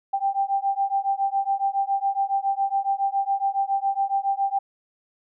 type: beating tone pair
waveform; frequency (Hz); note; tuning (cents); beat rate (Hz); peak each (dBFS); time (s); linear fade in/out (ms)
sine; 784 / 791.2; G5 / G5; 0 / +16; 7.2; -24; 0.13-4.59; 10
effects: none